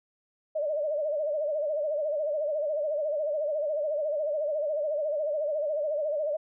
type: tone with vibrato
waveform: sine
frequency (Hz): 601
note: D5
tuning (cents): +40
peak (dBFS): -26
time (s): 0.55-6.37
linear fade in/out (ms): 10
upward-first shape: sine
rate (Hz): 14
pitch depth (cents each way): 92
effects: none